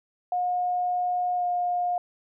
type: tone with pitch glide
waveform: sine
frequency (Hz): 719 to 711.6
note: F#5 to F5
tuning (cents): -50 to +32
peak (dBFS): -23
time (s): 0.32-1.98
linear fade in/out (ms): 2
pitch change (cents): -18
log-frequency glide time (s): 1.36-1.44
effects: none